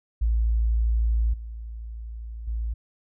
sine tone with level steps, 56.3 Hz, A1, 40 cents sharp, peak -19 / -33 / -25 dBFS, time 0.21-2.74 s, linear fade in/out 10 ms, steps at 1.33 / 2.47 s, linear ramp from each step 10 ms, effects none

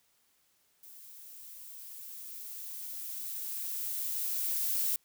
violet noise with level ramp, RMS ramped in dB -52 to -30 dBFS, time 0.83-4.96 s, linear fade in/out 2 ms, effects white hiss -71 dBFS RMS until 5.04 s

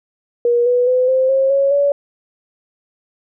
sine tone with pitch steps, 477.7 / 491.7 / 506.1 / 520.9 / 536.2 / 551.9 / 568.1 Hz, A#4 / B4 / B4 / C5 / C5 / C#5 / C#5, +42 / -8 / +42 / -8 / +42 / -8 / +42 cents, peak -11 dBFS, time 0.45-1.92 s, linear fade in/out 2 ms, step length 210 ms, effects none

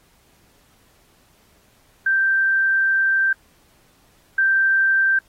sine tone pair in turn, 1568 / 1568 Hz, G6 / G6, 0 / 0 cents, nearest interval unison, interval 0 cents, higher neither, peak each -15 / -14 dBFS, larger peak second, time 2.06-3.33 / 4.38-5.19 s, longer first, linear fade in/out 5 ms, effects pink hiss -58 dBFS RMS until 5.28 s + AAC 48 kbps

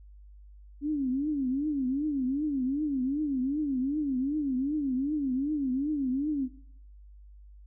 sine tone with vibrato, 278.2 Hz, C#4, 6 cents sharp, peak -26 dBFS, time 0.81-6.49 s, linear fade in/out 50 ms, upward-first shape triangle, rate 2.6 Hz, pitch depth 200 cents each way, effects noise-tail reverb RT60 0.6 s tail -17 dB re dry + added 50 Hz sine -48 dBFS peak until 7.66 s

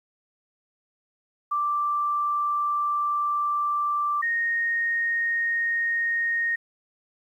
sine tone pair in turn, 1174.7 / 1857.7 Hz, D6 / A#6, 0 / -6 cents, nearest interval minor sixth, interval 794 cents, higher second, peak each -22 dBFS, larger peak neither, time 1.51-4.22 / 4.22-6.56 s, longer first, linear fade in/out 10 ms, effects 10-bit

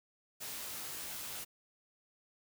white noise with comb filter, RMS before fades -43 dBFS, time 0.4-1.45 s, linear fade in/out 20 ms, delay 19 ms, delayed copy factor +1, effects none

